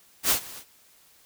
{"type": "noise with ADSR envelope", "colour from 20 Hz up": "white", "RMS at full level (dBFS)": -20, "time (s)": [0.23, 0.65], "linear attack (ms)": 72, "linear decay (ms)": 96, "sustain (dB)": -21, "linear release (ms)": 71, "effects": ["white hiss -58 dBFS RMS until 1.25 s"]}